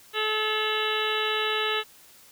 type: harmonic tone with a mistuned harmonic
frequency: 431.4 Hz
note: A4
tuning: 34 cents flat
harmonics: 1 / 2 / 3 / 4 / 5 / 6 / 7 / 8 / 9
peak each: -30 / -36 / -31 / -32 / -35 / -34 / -32 / -36 / -33 dBFS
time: 0.13-1.84 s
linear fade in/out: 50 ms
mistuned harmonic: 6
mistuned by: +71 cents
effects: white hiss -53 dBFS RMS until 2.31 s